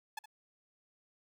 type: tone with echo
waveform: sawtooth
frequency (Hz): 860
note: A5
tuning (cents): -40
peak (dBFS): -34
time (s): 0.17-0.19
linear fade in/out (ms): 5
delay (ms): 68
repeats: 1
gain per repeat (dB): -13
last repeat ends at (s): 0.258
effects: none